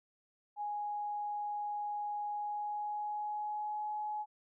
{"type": "tone with pitch glide", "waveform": "sine", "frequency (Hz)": [830, 844.5], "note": ["G#5", "G#5"], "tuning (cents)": [-1, 29], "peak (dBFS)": -35, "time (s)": [0.56, 4.26], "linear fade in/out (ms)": 50, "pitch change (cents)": 30, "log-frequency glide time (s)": [2.29, 3.88], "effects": []}